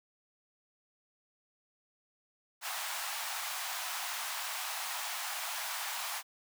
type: high-pass noise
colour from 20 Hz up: pink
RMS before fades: -38 dBFS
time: 2.61-6.23 s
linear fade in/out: 50 ms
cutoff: 710 Hz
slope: 48 dB/octave
effects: none